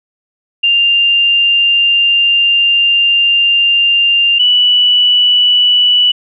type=tone pair in turn; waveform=sine; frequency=2794 / 2958 Hz; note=F7 / F#7; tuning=0 / -1 cents; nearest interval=minor second; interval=99 cents; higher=second; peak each=-7 / -6 dBFS; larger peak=second; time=0.63-4.39 / 4.39-6.12 s; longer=first; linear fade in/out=10 ms; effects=none